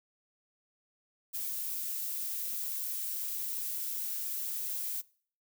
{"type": "noise", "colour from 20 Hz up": "violet", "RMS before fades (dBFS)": -36, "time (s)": [1.33, 5.02], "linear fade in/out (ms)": 20, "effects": ["noise-tail reverb RT60 0.5 s tail -23 dB re dry"]}